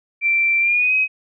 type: tone with pitch glide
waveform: sine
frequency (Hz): 2349 to 2532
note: D7 to D#7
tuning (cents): 0 to +30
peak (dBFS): -14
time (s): 0.21-1.08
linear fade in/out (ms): 50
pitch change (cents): +130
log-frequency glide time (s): 0.6-0.94
effects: none

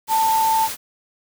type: tone in noise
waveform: sine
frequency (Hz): 889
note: A5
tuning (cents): +18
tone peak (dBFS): -15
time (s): 0.08-0.69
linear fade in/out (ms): 50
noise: white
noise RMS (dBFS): -28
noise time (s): 0.07-0.77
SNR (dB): +10
effects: none

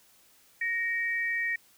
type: tone pair together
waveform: sine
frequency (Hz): 1864.1 / 2297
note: A#6 / D7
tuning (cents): -1 / -39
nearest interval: major third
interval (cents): 362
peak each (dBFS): -28 / -33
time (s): 0.61-1.56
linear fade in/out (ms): 5
effects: white hiss -61 dBFS RMS until 1.77 s

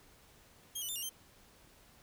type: tone with pitch steps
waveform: 10% pulse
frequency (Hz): 3232 / 2974 / 3575 / 2838 / 3128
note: G#7 / F#7 / A7 / F7 / G7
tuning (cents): -48 / +8 / +27 / +27 / -4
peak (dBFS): -30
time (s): 0.75-1.095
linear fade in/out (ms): 10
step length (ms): 69
effects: pink hiss -62 dBFS RMS until 2.02 s

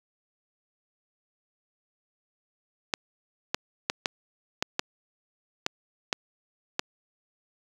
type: clicks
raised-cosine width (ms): 0.2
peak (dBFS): -7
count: 9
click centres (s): 2.938 / 3.545 / 3.899 / 4.058 / 4.625 / 4.794 / 5.664 / 6.128 / 6.794
effects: high-pass 150 Hz 12 dB/octave + 7-bit

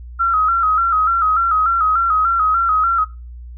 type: tone with vibrato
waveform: sine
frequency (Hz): 1313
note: E6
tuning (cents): -7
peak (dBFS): -12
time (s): 0.19-3.05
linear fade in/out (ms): 20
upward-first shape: square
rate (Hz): 3.4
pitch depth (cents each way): 65
effects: noise-tail reverb RT60 0.3 s tail -19 dB re dry + added 60 Hz sine -31 dBFS peak until 3.57 s

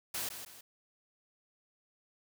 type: noise with echo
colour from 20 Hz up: white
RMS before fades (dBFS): -37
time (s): 0.14-0.29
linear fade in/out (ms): 5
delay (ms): 160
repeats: 2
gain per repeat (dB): -8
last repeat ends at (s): 0.61
effects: none

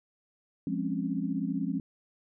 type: chord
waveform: sine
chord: Db major seventh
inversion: first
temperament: equal with one note detuned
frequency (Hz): 174.61 / 205.4 / 261.6 / 277.2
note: F3 / Ab3 / C4 / Db4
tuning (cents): 0 / -19 / 0 / 0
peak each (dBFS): -34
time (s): 0.67-1.8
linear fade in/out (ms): 2
effects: none

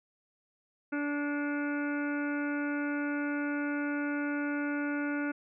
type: harmonic tone with a mistuned harmonic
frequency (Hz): 290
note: D4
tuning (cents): -22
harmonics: 1 / 2 / 3 / 4 / 5 / 6 / 7 / 8 / 9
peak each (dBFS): -31 / -41 / -46 / -48 / -37 / -50 / -48 / -50 / -51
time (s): 0.92-5.32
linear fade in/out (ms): 10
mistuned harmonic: 7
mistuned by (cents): +59
effects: none

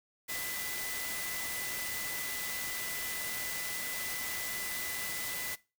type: tone in noise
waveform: sine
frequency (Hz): 2000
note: B6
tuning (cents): +21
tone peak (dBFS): -40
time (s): 0.28-5.56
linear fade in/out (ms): 20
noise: white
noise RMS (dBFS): -38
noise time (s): 0.28-5.56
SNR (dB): -5
effects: noise-tail reverb RT60 0.3 s tail -21 dB re dry

